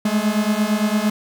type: beating tone pair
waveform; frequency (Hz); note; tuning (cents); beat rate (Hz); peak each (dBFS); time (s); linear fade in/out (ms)
45% pulse; 207.7 / 216.5; G#3 / A3; 0 / -28; 8.8; -20; 0.05-1.1; 5
effects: none